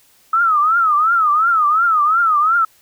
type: tone with vibrato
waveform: sine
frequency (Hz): 1281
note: E6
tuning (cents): -50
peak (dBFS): -11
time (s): 0.33-2.65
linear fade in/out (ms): 5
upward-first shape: triangle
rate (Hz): 2.8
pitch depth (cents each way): 180
effects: white hiss -53 dBFS RMS until 2.81 s